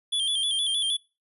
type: tone with vibrato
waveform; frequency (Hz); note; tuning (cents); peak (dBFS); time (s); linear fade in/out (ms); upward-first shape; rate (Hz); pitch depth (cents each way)
square; 3300; G#7; -12; -24; 0.12-0.97; 10; square; 6.4; 65
effects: noise-tail reverb RT60 0.3 s tail -23 dB re dry + resampled to 32000 Hz